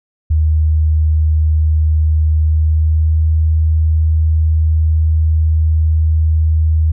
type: tone with pitch glide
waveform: sine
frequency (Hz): 77.78 to 78.96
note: D#2 to D#2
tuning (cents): 0 to +26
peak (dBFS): -9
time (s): 0.3-6.92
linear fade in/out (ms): 10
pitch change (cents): +26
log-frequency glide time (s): 2.39-3.25
effects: none